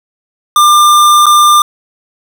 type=tone with dropouts; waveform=square; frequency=1196 Hz; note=D6; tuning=31 cents sharp; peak=-4 dBFS; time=0.56-1.62 s; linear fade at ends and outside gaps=2 ms; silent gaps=1.258-1.265 s; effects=none